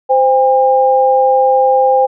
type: tone pair together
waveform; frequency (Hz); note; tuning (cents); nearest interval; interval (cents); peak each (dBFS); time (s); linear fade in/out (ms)
sine; 519 / 805.7; C5 / G5; -14 / +47; minor sixth; 761; -10; 0.09-2.07; 20
effects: none